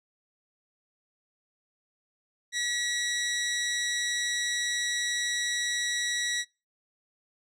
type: tone with amplitude modulation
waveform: 15% pulse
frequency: 1927 Hz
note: B6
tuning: 43 cents flat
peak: -19 dBFS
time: 2.52-6.45 s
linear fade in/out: 50 ms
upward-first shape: sine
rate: 214 Hz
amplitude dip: 40%
effects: noise-tail reverb RT60 0.3 s tail -25 dB re dry + low-pass 9000 Hz 12 dB/octave